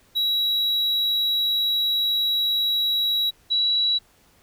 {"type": "tone pair in turn", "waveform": ["triangle", "sine"], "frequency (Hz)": [3883, 3912], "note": ["B7", "B7"], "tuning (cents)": [-30, -17], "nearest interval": "unison", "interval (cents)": 13, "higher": "second", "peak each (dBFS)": [-18, -18], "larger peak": "neither", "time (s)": [[0.15, 3.31], [3.5, 3.99]], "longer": "first", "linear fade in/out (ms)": 20, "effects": ["pink hiss -58 dBFS RMS until 4.42 s"]}